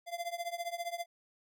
square tone with tremolo, 689 Hz, F5, 24 cents flat, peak -33 dBFS, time 0.06-1.06 s, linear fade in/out 50 ms, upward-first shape triangle, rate 15 Hz, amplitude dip 95%, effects none

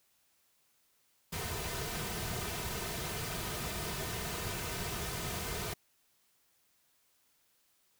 pink noise with comb filter, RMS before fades -38 dBFS, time 1.32-5.74 s, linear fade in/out 10 ms, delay 3.6 ms, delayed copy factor -0.6, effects white hiss -72 dBFS RMS until 7.99 s

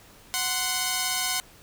5% pulse tone pair together, 740 / 1039.3 Hz, F#5 / C6, 0 / -12 cents, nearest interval tritone, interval 588 cents, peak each -16 dBFS, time 0.34-1.4 s, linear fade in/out 0 ms, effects pink hiss -52 dBFS RMS until 1.62 s

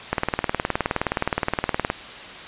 click train, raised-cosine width 0.5 ms, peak -5 dBFS, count 35, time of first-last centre 0.13-1.901 s, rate 19.2 Hz, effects white hiss -37 dBFS RMS until 2.47 s + resampled to 8000 Hz

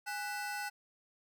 35% pulse ring-modulated tone, 1155 Hz, D6, 29 cents flat, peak -32 dBFS, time 0.06-0.7 s, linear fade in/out 20 ms, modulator 332 Hz, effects none

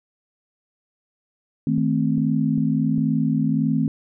sine chord, A diminished, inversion second, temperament equal with one note detuned, 158.01 / 220 / 261.6 Hz, Eb3 / A3 / C4, +27 / 0 / 0 cents, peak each -22 dBFS, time 1.67-3.88 s, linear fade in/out 2 ms
click train, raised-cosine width 3 ms, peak -24 dBFS, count 4, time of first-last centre 1.78-2.98 s, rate 2.5 Hz
effects none

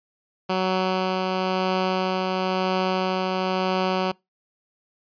10% pulse tone with tremolo, 186.5 Hz, F#3, 14 cents sharp, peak -12 dBFS, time 0.49-4.12 s, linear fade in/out 10 ms, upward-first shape triangle, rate 0.98 Hz, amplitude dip 25%, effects noise-tail reverb RT60 0.2 s tail -24 dB re dry + resampled to 11025 Hz

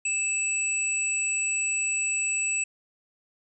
sine tone pair together, 2631 / 7839 Hz, E7 / B8, -4 / -14 cents, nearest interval octave + perfect fifth, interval 1890 cents, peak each -27 dBFS, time 0.05-2.64 s, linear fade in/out 5 ms, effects none

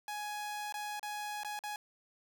sawtooth tone with dropouts, 835 Hz, G#5, 9 cents sharp, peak -34 dBFS, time 0.08-1.76 s, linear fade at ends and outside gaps 1 ms, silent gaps 0.724-0.741 / 0.995-1.029 / 1.434-1.447 / 1.591-1.637 s, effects none

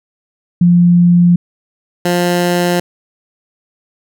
sine / 15% pulse tone pair in turn, 174.61 / 176.03 Hz, F3 / F3, 0 / +14 cents, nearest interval unison, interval 14 cents, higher second, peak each -5 dBFS, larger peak neither, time 0.61-1.36 / 2.05-2.8 s, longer neither, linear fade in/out 5 ms, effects none

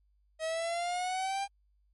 45% pulse exponential sweep, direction up, 633 to 802 Hz, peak -31 dBFS, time 0.39-1.48 s, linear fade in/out 50 ms, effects added 50 Hz sine -66 dBFS peak until 1.93 s + MP3 48 kbps

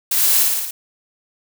blue noise with echo, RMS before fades -18 dBFS, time 0.11-0.43 s, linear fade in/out 5 ms, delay 56 ms, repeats 5, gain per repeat -2 dB, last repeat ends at 0.71 s, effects none

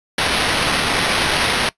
white noise with sample-and-hold, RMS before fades -18 dBFS, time 0.18-1.69 s, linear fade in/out 2 ms, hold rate 7350 Hz, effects noise-tail reverb RT60 0.1 s tail -20 dB re dry + resampled to 24000 Hz

